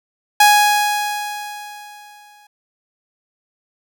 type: tone with exponential decay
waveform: sawtooth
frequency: 831 Hz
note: G#5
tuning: 1 cent sharp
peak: -3 dBFS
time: 0.4-2.47 s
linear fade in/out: 5 ms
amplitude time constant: 450 ms
effects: none